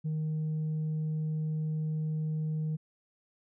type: tone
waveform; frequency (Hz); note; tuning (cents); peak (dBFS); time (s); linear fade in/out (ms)
sine; 155.56; D#3; 0; -27; 0.04-2.77; 20
effects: tanh soft clip ceiling -28 dBFS